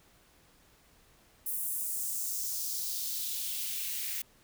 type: noise with high-pass filter sweep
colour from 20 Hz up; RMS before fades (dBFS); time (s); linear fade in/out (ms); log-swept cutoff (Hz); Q
blue; -35; 1.46-4.22; 5; 11000 to 2000; 1.8
effects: pink hiss -63 dBFS RMS until 4.43 s